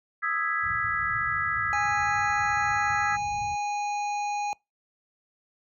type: chord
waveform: sine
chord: E major seventh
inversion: third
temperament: equal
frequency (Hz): 1244.5 / 1318.5 / 1661.2 / 1975.5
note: D#6 / E6 / G#6 / B6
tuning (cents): 0 / 0 / 0 / 0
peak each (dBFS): -32 / -30 / -29 / -31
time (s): 0.22-3.17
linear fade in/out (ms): 20
type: low-pass noise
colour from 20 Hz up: white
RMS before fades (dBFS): -42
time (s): 0.62-3.56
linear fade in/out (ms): 20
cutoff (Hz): 130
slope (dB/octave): 24
type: harmonic tone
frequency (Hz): 825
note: G#5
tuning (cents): -12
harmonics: 1 / 3 / 5 / 7 / 8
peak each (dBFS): -27 / -37 / -47 / -53 / -44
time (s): 1.73-4.53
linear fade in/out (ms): 0
effects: noise-tail reverb RT60 0.2 s tail -25 dB re dry + high-pass 60 Hz 12 dB/octave